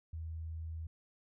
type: tone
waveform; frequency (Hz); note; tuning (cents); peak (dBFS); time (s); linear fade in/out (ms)
sine; 80.8; E2; -34; -39; 0.13-0.87; 5
effects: none